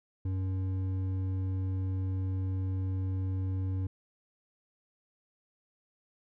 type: tone with hard clipping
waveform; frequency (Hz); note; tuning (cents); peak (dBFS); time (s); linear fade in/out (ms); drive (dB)
sine; 94.3; F#2; +33; -31; 0.25-3.87; 5; 7
effects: none